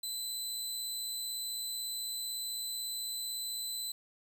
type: tone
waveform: 20% pulse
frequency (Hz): 4021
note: B7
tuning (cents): +30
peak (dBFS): -30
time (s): 0.03-3.92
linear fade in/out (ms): 5
effects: 10-bit